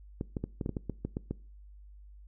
clicks, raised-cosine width 3 ms, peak -20 dBFS, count 11, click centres 0.211 / 0.368 / 0.44 / 0.612 / 0.661 / 0.693 / 0.768 / 0.897 / 1.05 / 1.169 / 1.31 s, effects noise-tail reverb RT60 0.4 s tail -22 dB re dry + added 50 Hz sine -49 dBFS peak until 2.27 s

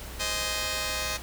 5% pulse chord, Ab major, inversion first, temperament just, 519.1 / 623 / 830.6 Hz, C5 / Eb5 / Ab5, -14 / +2 / 0 cents, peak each -22 / -20 / -25 dBFS, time 0.19-1.18 s, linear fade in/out 20 ms, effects added 60 Hz sine -40 dBFS peak until 1.22 s + pink hiss -42 dBFS RMS until 1.22 s

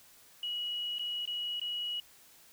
sine tone with dropouts, 2913 Hz, F#7, 28 cents flat, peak -33 dBFS, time 0.43-2 s, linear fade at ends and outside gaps 2 ms, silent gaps 0.984-0.994 / 1.255-1.275 / 1.598-1.615 s, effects white hiss -59 dBFS RMS until 2.52 s

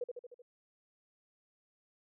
sine tone with echo, 487.8 Hz, B4, 21 cents flat, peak -33 dBFS, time 0.01-0.04 s, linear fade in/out 5 ms, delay 76 ms, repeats 5, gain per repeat -4 dB, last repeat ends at 0.42 s, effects none

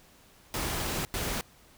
pink noise bursts at uneven times, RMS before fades -32 dBFS, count 2, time 0.54-1.05 / 1.14-1.41 s, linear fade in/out 0 ms, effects pink hiss -58 dBFS RMS until 1.77 s

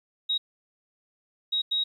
sine tone bursts at uneven times, 3800 Hz, A#7, 33 cents sharp, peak -23 dBFS, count 3, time 0.29-0.38 / 1.52-1.62 / 1.71-1.84 s, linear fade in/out 10 ms, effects 10-bit

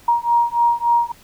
sine beating tone pair, 942 / 945.5 Hz, A#5 / A#5, +18 / +24 cents, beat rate 3.5 Hz, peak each -17 dBFS, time 0.08-1.12 s, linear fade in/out 5 ms, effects pink hiss -48 dBFS RMS until 1.23 s

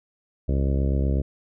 harmonic tone, 68.1 Hz, C#2, 30 cents flat, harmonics 1 / 2 / 3 / 4 / 5 / 6 / 7 / 8 / 9, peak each -21 / -27 / -31 / -33 / -35 / -37 / -38 / -39 / -40 dBFS, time 0.48-1.22 s, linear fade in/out 10 ms, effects none

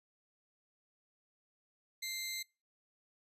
20% pulse tone pair together, 2093 / 3951 Hz, C7 / B7, 0 / 0 cents, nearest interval major seventh, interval 1100 cents, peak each -35 / -36 dBFS, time 2.02-2.43 s, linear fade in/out 10 ms, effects noise-tail reverb RT60 0.3 s tail -26 dB re dry + resampled to 32000 Hz

